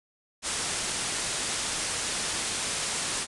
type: low-pass noise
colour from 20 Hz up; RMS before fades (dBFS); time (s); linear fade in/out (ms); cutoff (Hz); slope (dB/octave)
white; -31; 0.42-3.27; 50; 10000; 96
effects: none